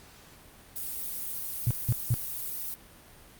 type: noise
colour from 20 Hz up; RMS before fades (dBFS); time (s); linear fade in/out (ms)
violet; -35; 0.76-2.74; 0
type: tone bursts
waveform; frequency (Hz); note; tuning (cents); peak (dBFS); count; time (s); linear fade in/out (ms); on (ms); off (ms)
sine; 119.3; A#2; +41; -21; 3; 1.67-2.141; 0; 37; 180
effects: pink hiss -53 dBFS RMS until 3.39 s + Opus 48 kbps